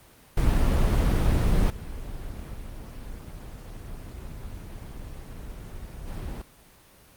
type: noise with level steps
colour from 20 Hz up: brown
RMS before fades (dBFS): -21 / -36 / -38 / -33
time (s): 0.37-6.42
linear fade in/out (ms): 5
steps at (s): 1.7 / 2.54 / 6.07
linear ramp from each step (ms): 2
effects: pink hiss -54 dBFS RMS until 7.16 s + Opus 32 kbps